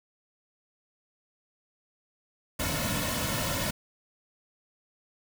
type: noise with comb filter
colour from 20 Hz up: pink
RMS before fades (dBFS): -30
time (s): 2.59-3.71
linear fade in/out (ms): 10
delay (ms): 2.5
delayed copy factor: -0.75
effects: none